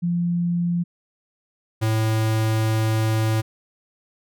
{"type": "tone pair in turn", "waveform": ["sine", "square"], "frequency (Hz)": [173.1, 110.35], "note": ["F3", "A2"], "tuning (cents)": [-15, 5], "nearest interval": "minor sixth", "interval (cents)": 780, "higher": "first", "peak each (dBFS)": -19, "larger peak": "neither", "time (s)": [[0.02, 0.84], [1.81, 3.42]], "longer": "second", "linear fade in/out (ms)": 20, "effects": []}